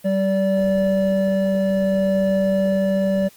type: tone pair together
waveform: triangle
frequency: 193.22 / 579 Hz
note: G3 / D5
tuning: -25 / -25 cents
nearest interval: octave + perfect fifth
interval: 1900 cents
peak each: -17 dBFS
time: 0.04-3.29 s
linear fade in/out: 20 ms
effects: white hiss -50 dBFS RMS until 3.36 s + Opus 32 kbps